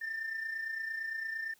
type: tone pair together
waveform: sine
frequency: 1769 / 1797.8 Hz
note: A6 / A6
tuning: +9 / +37 cents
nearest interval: unison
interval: 28 cents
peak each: -40 / -34 dBFS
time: 0.01-1.54 s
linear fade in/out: 10 ms
effects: tanh soft clip ceiling -32 dBFS + white hiss -66 dBFS RMS until 1.59 s